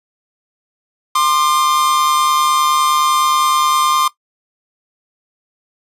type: tone pair together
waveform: 45% pulse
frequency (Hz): 1051 / 1200.7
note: C6 / D6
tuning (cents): +7 / +38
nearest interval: major second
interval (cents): 231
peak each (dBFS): -15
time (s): 1.15-4.08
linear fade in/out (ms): 5
effects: noise-tail reverb RT60 0.1 s tail -17 dB re dry + resampled to 32000 Hz